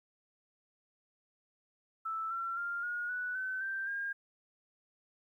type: tone with pitch steps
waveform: sine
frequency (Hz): 1318.5 / 1357.1 / 1396.9 / 1437.8 / 1480 / 1523.3 / 1568 / 1613.9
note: E6 / E6 / F6 / F6 / F#6 / F#6 / G6 / G6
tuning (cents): 0 / +50 / 0 / +50 / 0 / +50 / 0 / +50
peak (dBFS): -34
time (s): 2.05-4.13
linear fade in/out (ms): 10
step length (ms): 260
effects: 12-bit